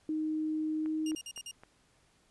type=tone with pitch glide; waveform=sine; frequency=311.1 to 312.9 Hz; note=D#4 to D#4; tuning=0 to +10 cents; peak=-30 dBFS; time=0.09-1.15 s; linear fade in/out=2 ms; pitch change=+10 cents; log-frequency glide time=0.8-0.89 s
type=click train; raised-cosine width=0.5 ms; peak=-35 dBFS; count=4; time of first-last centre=0.86-1.635 s; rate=3.87 Hz
type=tone bursts; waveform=20% pulse; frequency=2830 Hz; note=F7; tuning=22 cents sharp; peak=-36 dBFS; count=5; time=1.06-1.512 s; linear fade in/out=2 ms; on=52 ms; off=48 ms
effects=pink hiss -68 dBFS RMS until 2.3 s + resampled to 24000 Hz